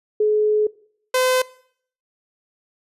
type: tone pair in turn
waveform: sine / sawtooth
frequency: 425 / 511.4 Hz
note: G#4 / C5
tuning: +40 / -40 cents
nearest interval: minor third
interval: 320 cents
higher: second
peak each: -14 / -12 dBFS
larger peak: second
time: 0.2-0.67 / 1.14-1.42 s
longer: first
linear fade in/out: 5 ms
effects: noise-tail reverb RT60 0.6 s tail -21 dB re dry + resampled to 32000 Hz